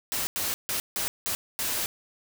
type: noise bursts at uneven times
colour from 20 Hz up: white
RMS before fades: -29 dBFS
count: 6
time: 0.12-0.27 / 0.36-0.54 / 0.69-0.8 / 0.96-1.08 / 1.26-1.35 / 1.59-1.86 s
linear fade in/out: 0 ms
effects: none